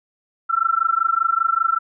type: tone with amplitude modulation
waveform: sine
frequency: 1344 Hz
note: E6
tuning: 33 cents sharp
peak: -12 dBFS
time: 0.49-1.79 s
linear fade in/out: 20 ms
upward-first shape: sine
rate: 25.1 Hz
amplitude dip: 95%
effects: none